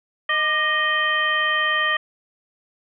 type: harmonic tone with a mistuned harmonic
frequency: 622.3 Hz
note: D#5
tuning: in tune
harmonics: 1 / 2 / 3 / 4 / 5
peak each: -31 / -24 / -20 / -32 / -26 dBFS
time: 0.29-1.97 s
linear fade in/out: 5 ms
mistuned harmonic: 2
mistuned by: -67 cents
effects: none